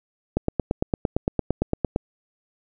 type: click train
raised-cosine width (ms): 2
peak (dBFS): -7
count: 15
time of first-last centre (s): 0.37-1.961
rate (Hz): 8.8
effects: none